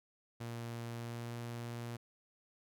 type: tone with pitch glide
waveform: sawtooth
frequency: 117.2 to 118.36 Hz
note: A#2 to A#2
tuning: +10 to +27 cents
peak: -37 dBFS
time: 0.4-1.97 s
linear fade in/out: 10 ms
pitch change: +17 cents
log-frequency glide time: 0.9-1.33 s
effects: none